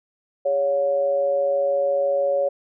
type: tone with amplitude modulation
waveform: sine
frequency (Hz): 560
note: C#5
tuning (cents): +18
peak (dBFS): -15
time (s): 0.45-2.49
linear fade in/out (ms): 10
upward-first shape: sine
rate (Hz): 154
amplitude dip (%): 60
effects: none